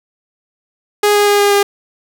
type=tone with pitch steps; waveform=sawtooth; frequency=414.2 / 411.6 / 409 / 406.4 / 403.8 Hz; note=G#4 / G#4 / G#4 / G#4 / G#4; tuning=-5 / -16 / -26 / -38 / -49 cents; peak=-5 dBFS; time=1.03-1.63 s; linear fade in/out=5 ms; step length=120 ms; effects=none